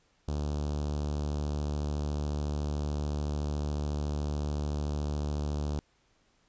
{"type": "tone with notch filter", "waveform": "sawtooth", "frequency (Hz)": 73.8, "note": "D2", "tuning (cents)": 9, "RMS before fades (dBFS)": -32, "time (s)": [0.28, 5.79], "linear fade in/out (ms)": 0, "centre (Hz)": 2000, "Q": 0.54, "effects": ["pink hiss -69 dBFS RMS until 6.48 s", "resampled to 16000 Hz"]}